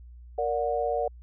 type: chord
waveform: sine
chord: Bb augmented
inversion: none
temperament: just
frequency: 466.2 / 582.7 / 728.4 Hz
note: Bb4 / D5 / F#5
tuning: 0 / -14 / -27 cents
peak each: -29 dBFS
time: 0.38-1.08 s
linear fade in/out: 5 ms
effects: added 60 Hz sine -44 dBFS peak until 1.22 s